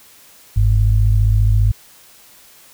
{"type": "tone pair together", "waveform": "sine", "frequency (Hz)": [48.97, 103.83], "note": ["G1", "G#2"], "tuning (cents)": [-1, 0], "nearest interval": "octave + minor second", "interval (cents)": 1301, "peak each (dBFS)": -13, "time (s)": [0.56, 1.72], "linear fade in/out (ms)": 10, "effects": ["white hiss -46 dBFS RMS until 2.73 s"]}